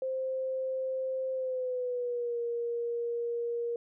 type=tone with pitch glide; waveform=sine; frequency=523.3 to 471.6 Hz; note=C5 to A#4; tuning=0 to +20 cents; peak=-30 dBFS; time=0.02-3.76 s; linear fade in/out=2 ms; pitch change=-180 cents; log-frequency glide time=1.33-2.39 s; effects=none